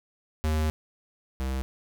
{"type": "tone pair in turn", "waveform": "square", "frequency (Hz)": [77.78, 65.73], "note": ["D#2", "C2"], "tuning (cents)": [0, 9], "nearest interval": "minor third", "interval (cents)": 291, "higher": "first", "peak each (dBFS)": [-24, -28], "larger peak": "first", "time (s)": [[0.44, 0.7], [1.4, 1.62]], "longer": "first", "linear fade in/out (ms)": 0, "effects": []}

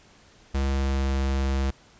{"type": "tone with pitch glide", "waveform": "square", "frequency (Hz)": [68, 67.41], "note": ["C#2", "C#2"], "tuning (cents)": [-33, -48], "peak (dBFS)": -23, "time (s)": [0.54, 1.71], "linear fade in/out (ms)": 10, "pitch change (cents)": -15, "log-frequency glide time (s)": [0.68, 1.04], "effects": ["pink hiss -55 dBFS RMS until 1.99 s", "resampled to 16000 Hz"]}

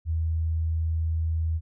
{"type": "tone", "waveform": "sine", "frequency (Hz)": 80.9, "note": "E2", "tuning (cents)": -32, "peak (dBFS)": -23, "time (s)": [0.05, 1.61], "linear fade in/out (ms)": 50, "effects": []}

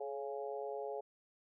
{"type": "harmonic tone with a mistuned harmonic", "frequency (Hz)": 138.59, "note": "C#3", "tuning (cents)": 0, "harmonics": [3, 4, 5, 6], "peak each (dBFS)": [-42, -44, -46, -48], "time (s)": [0, 1.01], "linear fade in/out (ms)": 10, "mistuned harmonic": 3, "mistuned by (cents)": 34, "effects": []}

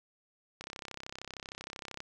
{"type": "click train", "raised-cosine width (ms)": 0.2, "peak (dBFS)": -24, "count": 47, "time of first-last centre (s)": [0.61, 2.004], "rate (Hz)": 33, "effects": []}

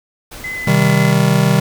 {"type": "noise", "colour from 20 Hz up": "pink", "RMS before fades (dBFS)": -33, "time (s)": [0.31, 0.93], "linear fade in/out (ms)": 10}
{"type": "tone with vibrato", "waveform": "sine", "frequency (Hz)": 2024, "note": "B6", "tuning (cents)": 42, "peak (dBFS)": -22, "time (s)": [0.44, 1.12], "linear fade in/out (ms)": 2, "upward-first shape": "square", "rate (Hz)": 3.7, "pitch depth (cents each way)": 8}
{"type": "chord", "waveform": "square", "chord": "C minor", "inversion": "none", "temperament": "just", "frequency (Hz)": [130.81, 156.98, 196.22], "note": ["C3", "Eb3", "G3"], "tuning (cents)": [0, 16, 2], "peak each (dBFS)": [-16, -15, -16], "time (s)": [0.67, 1.6], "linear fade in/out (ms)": 5}
{"effects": []}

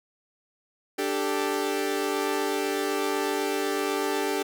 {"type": "chord", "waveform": "sawtooth", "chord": "D suspended fourth", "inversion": "none", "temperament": "equal", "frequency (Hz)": [293.7, 392, 440], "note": ["D4", "G4", "A4"], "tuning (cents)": [0, 0, 0], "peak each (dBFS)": [-27, -24, -27], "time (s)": [0.98, 4.43], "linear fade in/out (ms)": 10, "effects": []}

